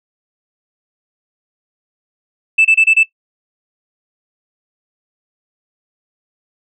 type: tone bursts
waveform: sine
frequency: 2637 Hz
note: E7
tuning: in tune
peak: -5 dBFS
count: 5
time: 2.58-3.034 s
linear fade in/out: 10 ms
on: 70 ms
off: 26 ms
effects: noise-tail reverb RT60 0.1 s tail -17 dB re dry + tanh soft clip ceiling -3 dBFS